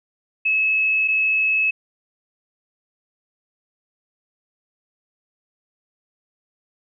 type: tone pair in turn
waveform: sine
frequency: 2587 / 2587 Hz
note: E7 / E7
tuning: -33 / -33 cents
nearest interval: unison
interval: 0 cents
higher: neither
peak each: -16 dBFS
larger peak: neither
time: 0.45-1.08 / 1.08-1.71 s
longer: neither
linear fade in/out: 10 ms
effects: none